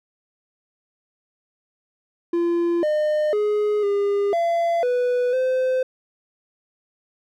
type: tone with pitch steps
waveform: triangle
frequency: 342.6 / 607 / 419 / 404.1 / 679 / 493.6 / 515 Hz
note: F4 / D#5 / G#4 / G#4 / F5 / B4 / C5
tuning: -33 / -43 / +15 / -47 / -49 / -1 / -28 cents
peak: -16 dBFS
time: 2.33-5.83 s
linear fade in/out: 5 ms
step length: 500 ms
effects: none